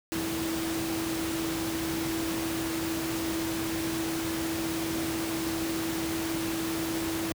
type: tone in noise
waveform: sine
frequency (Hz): 327.4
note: E4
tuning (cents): -12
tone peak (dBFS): -30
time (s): 0.12-7.32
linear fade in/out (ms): 0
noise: pink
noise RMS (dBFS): -34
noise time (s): 0.12-7.32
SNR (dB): +1
effects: high-pass 80 Hz 12 dB/octave